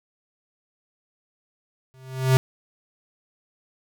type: tone with exponential growth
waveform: square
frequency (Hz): 130.81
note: C3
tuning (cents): 0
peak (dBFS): -12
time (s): 1.94-2.37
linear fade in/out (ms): 0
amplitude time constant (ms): 93
effects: none